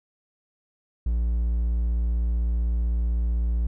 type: tone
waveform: triangle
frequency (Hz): 57.9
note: A#1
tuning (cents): -11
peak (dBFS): -19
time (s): 1.06-3.67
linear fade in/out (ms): 5
effects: none